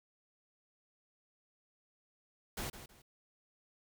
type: noise with echo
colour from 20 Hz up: pink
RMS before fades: -40 dBFS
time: 2.57-2.7 s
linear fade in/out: 5 ms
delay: 160 ms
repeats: 2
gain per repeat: -11 dB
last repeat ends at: 3.02 s
effects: none